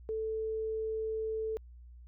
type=tone; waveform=sine; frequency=440 Hz; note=A4; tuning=in tune; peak=-32 dBFS; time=0.09-1.57 s; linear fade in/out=0 ms; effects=added 60 Hz sine -49 dBFS peak until 2.07 s